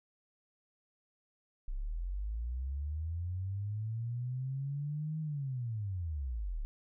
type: linear two-way sweep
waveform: sine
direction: up then down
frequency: 30.87 to 158.2 to 32.1 Hz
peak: -34 dBFS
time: 1.68-6.65 s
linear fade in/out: 0 ms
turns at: 5.2 s
effects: none